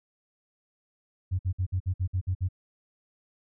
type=tone bursts; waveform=sine; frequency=92.5 Hz; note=F#2; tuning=in tune; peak=-23 dBFS; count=9; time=1.31-2.488 s; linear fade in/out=20 ms; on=82 ms; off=55 ms; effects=tanh soft clip ceiling -19 dBFS